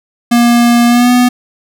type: tone with pitch glide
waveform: square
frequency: 237.8 to 246.8 Hz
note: A#3 to B3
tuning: +35 to -1 cents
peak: -6 dBFS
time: 0.31-1.29 s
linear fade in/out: 10 ms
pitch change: +64 cents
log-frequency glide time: 0.87-1.11 s
effects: none